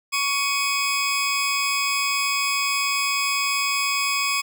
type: tone pair together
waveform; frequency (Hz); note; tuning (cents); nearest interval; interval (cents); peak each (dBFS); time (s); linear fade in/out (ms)
20% pulse; 1118.2 / 2515; C#6 / D#7; +15 / +18; octave + major second; 1403; -19; 0.12-4.42; 20
effects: none